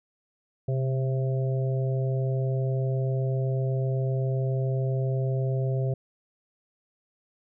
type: harmonic tone with a mistuned harmonic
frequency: 132.6 Hz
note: C3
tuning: 23 cents sharp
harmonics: 1 / 3 / 4 / 5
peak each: -24 / -34 / -36 / -38 dBFS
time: 0.68-5.94 s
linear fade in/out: 5 ms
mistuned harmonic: 1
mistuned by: -34 cents
effects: none